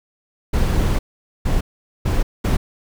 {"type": "noise bursts at uneven times", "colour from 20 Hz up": "brown", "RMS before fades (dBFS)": -17, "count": 4, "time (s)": [[0.53, 0.99], [1.45, 1.61], [2.05, 2.23], [2.44, 2.57]], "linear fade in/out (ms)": 10, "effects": []}